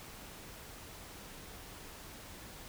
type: silence
effects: pink hiss -50 dBFS RMS until 2.68 s